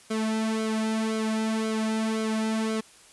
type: tone with flanger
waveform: sawtooth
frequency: 220 Hz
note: A3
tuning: in tune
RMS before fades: -27 dBFS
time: 0.1-2.81 s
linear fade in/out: 10 ms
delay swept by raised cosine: 1.1 to 2.8 ms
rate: 1.9 Hz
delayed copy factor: -0.75
effects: white hiss -53 dBFS RMS until 3.12 s + resampled to 24000 Hz